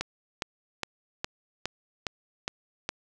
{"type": "click train", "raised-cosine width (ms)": 0.2, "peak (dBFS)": -12, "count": 8, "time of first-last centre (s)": [0.01, 2.891], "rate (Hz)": 2.43, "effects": []}